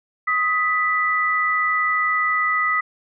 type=tone pair together; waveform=sine; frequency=1256 / 1975.5 Hz; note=D#6 / B6; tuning=+16 / 0 cents; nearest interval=minor sixth; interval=784 cents; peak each=-20 dBFS; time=0.27-2.81 s; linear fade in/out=10 ms; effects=none